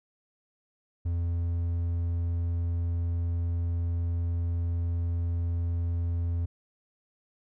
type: tone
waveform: triangle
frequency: 85.3 Hz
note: F2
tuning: 40 cents flat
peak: -24 dBFS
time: 1.05-6.46 s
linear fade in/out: 10 ms
effects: none